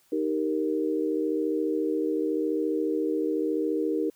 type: chord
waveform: sine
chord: Eb major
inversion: none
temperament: equal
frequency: 311.1 / 392 / 466.2 Hz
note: Eb4 / G4 / Bb4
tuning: 0 / 0 / 0 cents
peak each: -27 / -30 / -29 dBFS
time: 0.12-4.1 s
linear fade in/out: 5 ms
effects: white hiss -64 dBFS RMS until 4.15 s